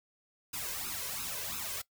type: noise with flanger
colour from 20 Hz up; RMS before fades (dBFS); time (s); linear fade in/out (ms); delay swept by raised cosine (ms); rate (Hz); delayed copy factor
white; -38; 0.53-1.82; 10; 0.77 to 1.97; 2.9; +0.8
effects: noise-tail reverb RT60 0.1 s tail -19 dB re dry